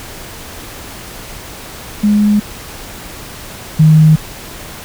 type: tone pair in turn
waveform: sine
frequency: 208.3 / 156.05 Hz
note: G#3 / D#3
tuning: +5 / +5 cents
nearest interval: perfect fourth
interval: 500 cents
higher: first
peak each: -7 / -3 dBFS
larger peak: second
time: 2.03-2.4 / 3.79-4.16 s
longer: neither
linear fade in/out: 10 ms
effects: pink hiss -30 dBFS RMS until 4.84 s